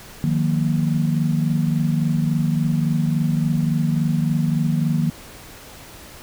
sine chord, Eb suspended second, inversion none, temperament equal with one note detuned, 155.56 / 179.11 / 233.1 Hz, Eb3 / F3 / Bb3, 0 / +44 / 0 cents, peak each -19 / -23 / -23 dBFS, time 0.24-5.1 s, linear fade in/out 0 ms, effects pink hiss -41 dBFS RMS until 6.22 s

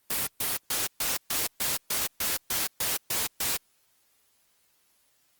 white noise bursts, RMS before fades -28 dBFS, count 12, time 0.1-3.57 s, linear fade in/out 5 ms, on 170 ms, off 130 ms, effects white hiss -68 dBFS RMS until 5.39 s + Opus 24 kbps

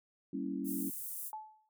sine chord, G diminished seventh, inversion none, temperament equal with one note detuned, 194.53 / 233.1 / 277.2 / 329.6 Hz, G3 / Bb3 / Db4 / Fb4, -13 / 0 / 0 / 0 cents, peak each -41 / -43 / -37 / -42 dBFS, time 0.33-0.9 s, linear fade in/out 5 ms
pink high-pass noise, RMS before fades -42 dBFS, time 0.64-1.32 s, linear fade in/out 50 ms, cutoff 10000 Hz, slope 24 dB/octave
sine tone with exponential decay, 865 Hz, A5, 30 cents flat, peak -37 dBFS, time 1.33-1.69 s, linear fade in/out 1 ms, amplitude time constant 78 ms
effects noise-tail reverb RT60 0.1 s tail -22 dB re dry

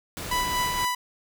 pink noise, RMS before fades -34 dBFS, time 0.17-0.85 s, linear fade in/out 0 ms
sawtooth tone with tremolo, 990 Hz, B5, 4 cents sharp, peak -19 dBFS, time 0.31-0.95 s, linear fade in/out 5 ms, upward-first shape sine, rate 4.2 Hz, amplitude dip 40%
effects none

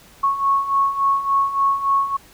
sine beating tone pair, 1100 / 1103.5 Hz, C#6 / C#6, -14 / -8 cents, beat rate 3.5 Hz, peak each -22 / -17 dBFS, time 0.23-2.17 s, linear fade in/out 10 ms, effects pink hiss -48 dBFS RMS until 2.33 s

